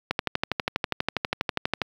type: click train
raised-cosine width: 0.3 ms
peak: -7 dBFS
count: 22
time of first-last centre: 0.11-1.817 s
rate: 12.3 Hz
effects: high-pass 80 Hz 12 dB/octave + 8-bit